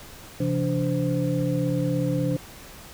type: tone cluster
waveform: sine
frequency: 132.8 / 169.2 / 291.1 / 516 Hz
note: C3 / E3 / D4 / C5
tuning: +26 / +45 / -15 / -24 cents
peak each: -26 / -27 / -27 / -29 dBFS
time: 0.4-2.37 s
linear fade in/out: 5 ms
effects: pink hiss -44 dBFS RMS until 2.93 s